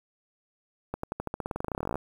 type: accelerating click train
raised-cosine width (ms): 1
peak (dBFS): -17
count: 25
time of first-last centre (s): 0.94-1.956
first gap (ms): 94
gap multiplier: 0.92
effects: 8-bit